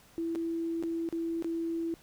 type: tone with dropouts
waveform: sine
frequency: 331.8 Hz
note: E4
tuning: 11 cents sharp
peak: -30 dBFS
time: 0.18-1.94 s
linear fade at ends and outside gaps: 0 ms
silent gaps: 0.351-0.357 / 0.826-0.836 / 1.089-1.126 / 1.424-1.445 s
effects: pink hiss -59 dBFS RMS until 2.02 s